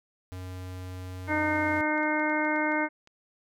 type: tone with pitch glide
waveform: square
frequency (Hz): 91.9 to 92.65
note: F#2 to F#2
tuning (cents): -11 to +3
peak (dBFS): -37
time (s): 0.32-1.81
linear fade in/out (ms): 0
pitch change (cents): +14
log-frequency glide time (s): 1.05-1.67
type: harmonic tone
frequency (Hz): 304.9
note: D#4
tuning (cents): -35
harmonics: 1 / 2 / 3 / 4 / 5 / 6 / 7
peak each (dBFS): -29 / -32 / -31 / -39 / -32 / -38 / -31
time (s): 1.27-2.89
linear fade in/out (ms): 50
type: clicks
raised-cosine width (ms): 0.2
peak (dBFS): -37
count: 11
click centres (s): 1.557 / 1.682 / 1.767 / 1.979 / 2.032 / 2.197 / 2.298 / 2.45 / 2.561 / 2.72 / 3.074
effects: none